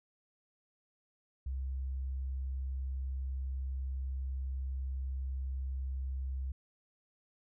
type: tone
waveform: sine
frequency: 66 Hz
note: C2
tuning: 16 cents sharp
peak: -34 dBFS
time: 1.46-6.52 s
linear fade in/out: 5 ms
effects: none